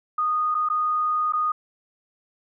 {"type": "tone with dropouts", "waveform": "sine", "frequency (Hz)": 1235, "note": "D#6", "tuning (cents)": -13, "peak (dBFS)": -20, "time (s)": [0.18, 1.52], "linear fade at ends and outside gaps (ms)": 5, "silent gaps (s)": [[0.545, 0.549], [0.688, 0.699], [1.324, 1.334]], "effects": []}